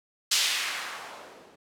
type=noise with low-pass filter sweep; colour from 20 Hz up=violet; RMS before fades=-31 dBFS; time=0.31-1.56 s; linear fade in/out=10 ms; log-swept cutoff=4400 to 320 Hz; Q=1.1; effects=none